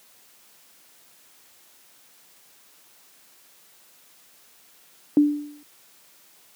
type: tone with exponential decay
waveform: sine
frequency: 293.7 Hz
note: D4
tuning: in tune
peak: -10 dBFS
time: 5.17-5.63 s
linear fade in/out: 1 ms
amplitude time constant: 100 ms
effects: white hiss -55 dBFS RMS until 6.55 s + high-pass 150 Hz 12 dB/octave